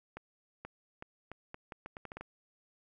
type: accelerating click train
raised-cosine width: 0.5 ms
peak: -28 dBFS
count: 12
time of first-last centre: 0.17-2.21 s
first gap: 480 ms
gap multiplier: 0.78
effects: none